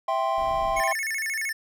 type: chord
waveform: triangle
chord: C major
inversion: first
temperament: equal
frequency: 659.3 / 784 / 1046.5 Hz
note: E5 / G5 / C6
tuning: 0 / 0 / 0 cents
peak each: -25 dBFS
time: 0.08-0.93 s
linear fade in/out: 5 ms
type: noise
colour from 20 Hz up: brown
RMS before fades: -39 dBFS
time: 0.38-0.81 s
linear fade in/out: 0 ms
type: tone with vibrato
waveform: square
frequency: 1975.5 Hz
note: B6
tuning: in tune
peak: -27 dBFS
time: 0.76-1.53 s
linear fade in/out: 10 ms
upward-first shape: square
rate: 13 Hz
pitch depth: 180 cents each way
effects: none